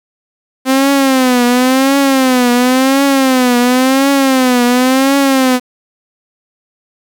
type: tone with vibrato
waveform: sawtooth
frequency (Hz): 259.8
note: C4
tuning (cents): -12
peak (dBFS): -4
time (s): 0.65-5.6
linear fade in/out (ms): 50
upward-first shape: triangle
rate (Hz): 0.94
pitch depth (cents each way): 130
effects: 7-bit